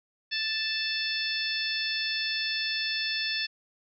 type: harmonic tone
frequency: 880 Hz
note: A5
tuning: in tune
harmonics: 2 / 3 / 4 / 5 / 6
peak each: -34 / -34 / -34 / -34 / -34 dBFS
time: 0.31-3.47 s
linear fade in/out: 20 ms
effects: none